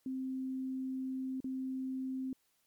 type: tone with dropouts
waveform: sine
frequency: 261.6 Hz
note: C4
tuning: in tune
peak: -35 dBFS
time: 0.06-2.33 s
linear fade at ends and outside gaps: 2 ms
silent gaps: 1.404-1.443 s
effects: white hiss -75 dBFS RMS until 2.66 s + MP3 96 kbps